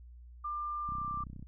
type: tone with pitch glide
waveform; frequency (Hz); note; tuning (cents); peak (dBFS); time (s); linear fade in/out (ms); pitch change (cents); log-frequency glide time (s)
sine; 1193 to 1181.3; D6 to D6; +27 to +10; -34; 0.44-1.24; 10; -17; 0.81-1.11
type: click train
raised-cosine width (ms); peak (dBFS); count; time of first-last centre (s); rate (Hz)
5; -33; 18; 0.89-1.426; 31.7
effects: added 60 Hz sine -49 dBFS peak until 1.47 s